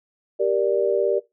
sine chord, G minor, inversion none, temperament just, 392 / 470.4 / 588 Hz, G4 / Bb4 / D5, 0 / +16 / +2 cents, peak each -22 dBFS, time 0.39-1.2 s, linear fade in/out 20 ms, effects noise-tail reverb RT60 0.2 s tail -20 dB re dry

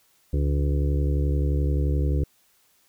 harmonic tone, 71.5 Hz, D2, 46 cents flat, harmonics 1 / 2 / 4 / 5 / 6 / 7, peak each -21 / -27 / -33 / -35 / -37 / -38 dBFS, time 0.33-2.24 s, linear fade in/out 5 ms, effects white hiss -63 dBFS RMS until 2.88 s

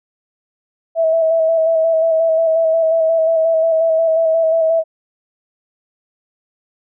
sine tone with vibrato, 650 Hz, E5, 24 cents flat, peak -11 dBFS, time 0.95-4.84 s, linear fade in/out 50 ms, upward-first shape square, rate 5.6 Hz, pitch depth 23 cents each way, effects none

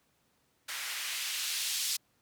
blue noise with band-pass filter sweep, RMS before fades -35 dBFS, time 0.68-1.97 s, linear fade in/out 10 ms, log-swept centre 1600 to 4500 Hz, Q 1.1, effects pink hiss -72 dBFS RMS until 2.21 s + high-pass 80 Hz 12 dB/octave

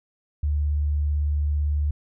sine tone with vibrato, 73.7 Hz, D2, 7 cents sharp, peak -20 dBFS, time 0.43-1.91 s, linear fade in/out 5 ms, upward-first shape square, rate 18 Hz, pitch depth 10 cents each way, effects none

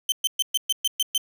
sawtooth tone bursts, 3086 Hz, G7, 28 cents flat, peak -16 dBFS, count 8, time 0.09-1.178 s, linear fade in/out 2 ms, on 31 ms, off 120 ms, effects none

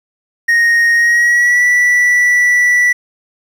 triangle tone with pitch glide, 1864.7 to 1959.7 Hz, A#6 to B6, 0 to -14 cents, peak -6 dBFS, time 0.48-2.93 s, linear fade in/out 10 ms, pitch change +86 cents, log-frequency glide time 0.94-1.64 s, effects 7-bit

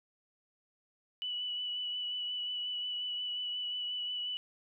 sine tone with vibrato, 2960 Hz, F#7, in tune, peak -34 dBFS, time 1.22-4.37 s, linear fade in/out 0 ms, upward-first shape sine, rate 5.6 Hz, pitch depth 17 cents each way, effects none

